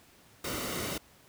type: noise with comb filter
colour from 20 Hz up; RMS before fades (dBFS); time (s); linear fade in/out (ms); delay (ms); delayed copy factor
pink; -35; 0.44-0.98; 5; 1.2; -0.5
effects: pink hiss -59 dBFS RMS until 1.28 s + high-pass 60 Hz 12 dB/octave